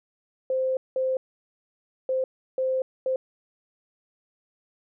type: tone bursts at uneven times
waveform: sine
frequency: 521 Hz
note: C5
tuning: 7 cents flat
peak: -22 dBFS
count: 5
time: 0.5-0.77 / 0.96-1.17 / 2.09-2.24 / 2.58-2.82 / 3.06-3.16 s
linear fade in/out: 2 ms
effects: none